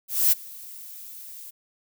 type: noise with ADSR envelope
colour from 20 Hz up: violet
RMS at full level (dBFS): -17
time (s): 0.08-1.51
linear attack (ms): 240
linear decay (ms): 18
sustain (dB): -24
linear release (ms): 16
effects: none